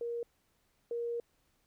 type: tone pair in turn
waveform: sine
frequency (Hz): 471 / 471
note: A#4 / A#4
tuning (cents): +18 / +18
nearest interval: unison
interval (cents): 0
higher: neither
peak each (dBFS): -34 / -33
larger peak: second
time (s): 0.01-0.23 / 0.91-1.2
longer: second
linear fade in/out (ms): 2
effects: pink hiss -74 dBFS RMS until 1.66 s